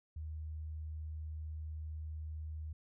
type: tone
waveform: sine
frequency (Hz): 77.78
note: D#2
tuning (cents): 0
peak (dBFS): -40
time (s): 0.16-2.73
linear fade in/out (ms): 5
effects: none